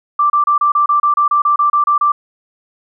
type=tone bursts; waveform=sine; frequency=1174.7 Hz; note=D6; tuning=in tune; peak=-9 dBFS; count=14; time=0.19-2.12 s; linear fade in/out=5 ms; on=110 ms; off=30 ms; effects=none